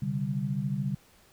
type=chord; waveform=sine; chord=C suspended second; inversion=none; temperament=equal with one note detuned; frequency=130.81 / 144.89 / 196 Hz; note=C3 / D3 / G3; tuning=0 / -23 / 0 cents; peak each=-33 / -31 / -32 dBFS; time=0.02-0.95 s; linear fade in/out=5 ms; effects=pink hiss -60 dBFS RMS until 1.32 s